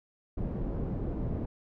pink low-pass noise, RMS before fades -33 dBFS, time 0.37-1.46 s, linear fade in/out 10 ms, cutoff 380 Hz, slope 12 dB/octave, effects none

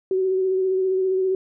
sine tone with vibrato, 376.8 Hz, F#4, 32 cents sharp, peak -18 dBFS, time 0.11-1.35 s, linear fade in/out 2 ms, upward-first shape sine, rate 15 Hz, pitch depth 23 cents each way, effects none

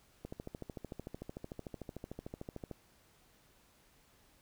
click train, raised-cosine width 2 ms, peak -29 dBFS, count 34, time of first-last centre 0.25-2.713 s, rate 13.4 Hz, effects pink hiss -67 dBFS RMS until 4.41 s

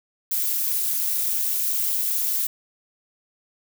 violet noise with amplitude modulation, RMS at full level -20 dBFS, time 0.31-2.47 s, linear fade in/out 5 ms, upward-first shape sine, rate 225 Hz, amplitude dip 85%, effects none

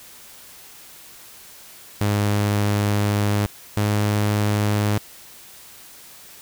sawtooth tone pair in turn, 103.1 / 104.3 Hz, G#2 / G#2, -12 / +8 cents, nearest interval unison, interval 20 cents, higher second, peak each -14 dBFS, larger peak neither, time 2.01-3.46 / 3.77-4.98 s, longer first, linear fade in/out 0 ms, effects white hiss -44 dBFS RMS until 6.41 s

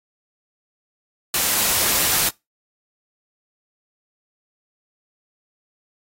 white noise, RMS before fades -19 dBFS, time 1.34-2.29 s, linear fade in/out 2 ms, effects noise-tail reverb RT60 0.2 s tail -22 dB re dry + AAC 48 kbps

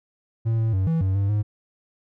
triangle tone with pitch steps, 113.4 / 112.4 / 94.9 / 163.4 / 95.2 / 99.1 / 104.8 Hz, A#2 / A2 / F#2 / E3 / F#2 / G2 / G#2, -47 / +37 / +44 / -15 / +50 / +19 / +16 cents, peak -17 dBFS, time 0.45-1.43 s, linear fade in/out 20 ms, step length 140 ms, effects none

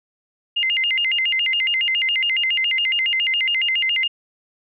sine tone with vibrato, 2423 Hz, D#7, 47 cents flat, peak -17 dBFS, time 0.56-4.08 s, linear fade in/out 10 ms, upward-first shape square, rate 7.2 Hz, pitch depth 270 cents each way, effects none

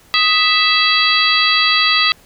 harmonic tone with a mistuned harmonic, 659.3 Hz, E5, in tune, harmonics 2 / 3 / 4 / 5 / 6 / 7, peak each -18 / -18 / -18 / -18 / -18 / -18 dBFS, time 0.14-2.12 s, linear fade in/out 0 ms, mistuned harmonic 2, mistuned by -89 cents, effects pink hiss -48 dBFS RMS until 2.25 s

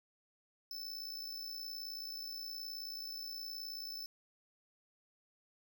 square tone with amplitude modulation, 5274 Hz, E8, in tune, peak -40 dBFS, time 0.71-4.06 s, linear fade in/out 2 ms, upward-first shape sine, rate 58.9 Hz, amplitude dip 55%, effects none

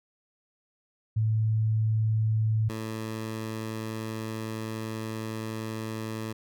sine / 15% pulse tone pair in turn, 109.8 / 110.63 Hz, A2 / A2, -3 / +10 cents, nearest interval unison, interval 13 cents, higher second, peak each -22 / -26 dBFS, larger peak first, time 1.16-2.69 / 2.69-6.33 s, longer second, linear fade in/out 10 ms, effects none

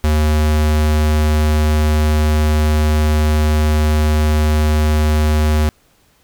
square tone, 76.4 Hz, D#2, 31 cents flat, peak -12 dBFS, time 0.04-5.69 s, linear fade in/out 0 ms, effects pink hiss -55 dBFS RMS until 6.23 s

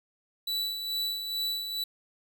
45% pulse tone with tremolo, 3951 Hz, B7, in tune, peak -28 dBFS, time 0.47-1.84 s, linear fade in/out 5 ms, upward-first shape sine, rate 2.3 Hz, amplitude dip 50%, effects none

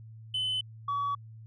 sine tone pair in turn, 3029 / 1134.6 Hz, F#7 / C#6, +40 / +40 cents, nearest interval octave + perfect fourth, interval 1700 cents, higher first, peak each -26 dBFS, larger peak neither, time 0.34-0.61 / 0.88-1.15 s, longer neither, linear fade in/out 5 ms, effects tanh soft clip ceiling -26 dBFS + added 111 Hz sine -45 dBFS peak until 1.46 s

